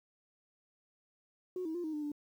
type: tone with pitch steps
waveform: sine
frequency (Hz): 365.5 / 319.5 / 350.2 / 313 / 300.1 / 293.8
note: F#4 / D#4 / F4 / D#4 / D4 / D4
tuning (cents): -21 / +46 / +5 / +10 / +38 / +1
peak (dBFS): -34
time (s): 1.56-2.118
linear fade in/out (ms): 2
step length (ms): 93
effects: tanh soft clip ceiling -31 dBFS + 11-bit